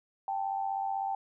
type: tone pair together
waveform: sine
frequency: 784 / 880 Hz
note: G5 / A5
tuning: 0 / 0 cents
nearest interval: major second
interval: 200 cents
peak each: -31 / -36 dBFS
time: 0.28-1.15 s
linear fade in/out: 2 ms
effects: none